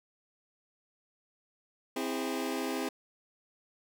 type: chord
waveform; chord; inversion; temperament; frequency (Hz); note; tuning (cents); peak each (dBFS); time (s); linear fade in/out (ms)
sawtooth; C augmented; none; just; 261.6 / 327 / 408.8; C4 / E4 / G#4; 0 / -14 / -27; -31 / -33 / -33; 1.96-2.89; 5
effects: none